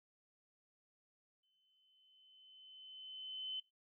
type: tone with exponential growth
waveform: sine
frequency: 3047 Hz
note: G7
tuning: 50 cents flat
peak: -39 dBFS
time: 1.43-3.6 s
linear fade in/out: 5 ms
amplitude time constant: 470 ms
effects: noise-tail reverb RT60 0.2 s tail -17 dB re dry